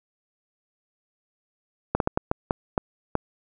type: slowing click train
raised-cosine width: 1 ms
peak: -7 dBFS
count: 8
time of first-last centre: 1.95-3.153 s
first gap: 52 ms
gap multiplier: 1.39
effects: none